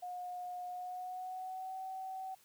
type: tone with pitch glide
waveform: sine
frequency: 720 to 758.9 Hz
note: F#5 to F#5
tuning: -47 to +44 cents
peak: -40 dBFS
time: 0.02-2.35 s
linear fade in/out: 10 ms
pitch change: +91 cents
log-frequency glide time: 0.67-1.79 s
effects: white hiss -66 dBFS RMS until 2.44 s